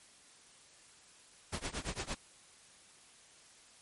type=noise with tremolo; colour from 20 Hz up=pink; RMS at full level=-36 dBFS; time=1.52-2.15 s; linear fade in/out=10 ms; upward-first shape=triangle; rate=8.8 Hz; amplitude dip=100%; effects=white hiss -60 dBFS RMS until 3.81 s + MP3 48 kbps